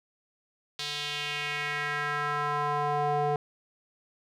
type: tone with band-pass filter sweep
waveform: square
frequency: 146.83 Hz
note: D3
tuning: in tune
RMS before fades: -30 dBFS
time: 0.79-3.36 s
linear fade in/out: 2 ms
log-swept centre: 4000 to 620 Hz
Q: 2.4
effects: none